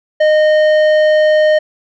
triangle tone with tanh clipping, 615 Hz, D#5, 20 cents flat, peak -9 dBFS, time 0.2-1.59 s, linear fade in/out 10 ms, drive 15 dB, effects none

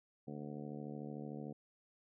harmonic tone, 73.42 Hz, D2, in tune, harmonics 2 / 3 / 4 / 5 / 6 / 7 / 8 / 9 / 10, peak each -48 / -47 / -50 / -58 / -52 / -54 / -62 / -64 / -58 dBFS, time 0.27-1.53 s, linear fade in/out 10 ms, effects none

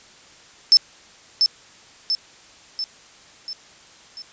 sine tone with echo, 5274 Hz, E8, in tune, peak -8 dBFS, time 0.72-0.77 s, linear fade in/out 0 ms, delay 690 ms, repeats 5, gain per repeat -5 dB, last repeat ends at 4.22 s, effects white hiss -48 dBFS RMS until 4.32 s + resampled to 16000 Hz

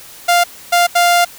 sawtooth tone bursts at uneven times, 698.5 Hz, F5, in tune, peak -5 dBFS, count 3, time 0.28-0.44 / 0.72-0.87 / 0.95-1.25 s, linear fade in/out 10 ms, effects white hiss -37 dBFS RMS until 1.38 s

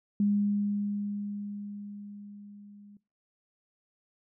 sine tone with level ramp, 204.3 Hz, G#3, 28 cents flat, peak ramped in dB -22 to -50 dBFS, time 0.2-2.97 s, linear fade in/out 2 ms, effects noise-tail reverb RT60 0.3 s tail -20 dB re dry

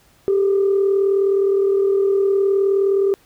sine tone pair together, 392.4 / 431.8 Hz, G4 / A4, +2 / -33 cents, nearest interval major second, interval 165 cents, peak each -13 / -23 dBFS, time 0.28-3.14 s, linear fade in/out 0 ms, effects tanh soft clip ceiling -9 dBFS + pink hiss -55 dBFS RMS until 3.25 s

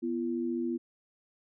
sine tone pair together, 245.7 / 340.2 Hz, B3 / F4, -9 / -45 cents, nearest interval tritone, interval 564 cents, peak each -32 / -32 dBFS, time 0.02-0.78 s, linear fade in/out 20 ms, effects none

